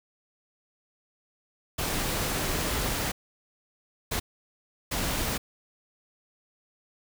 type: noise bursts at uneven times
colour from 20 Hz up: pink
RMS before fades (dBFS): -29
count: 3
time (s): 1.78-3.12 / 4.11-4.2 / 4.91-5.38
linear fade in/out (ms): 10
effects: none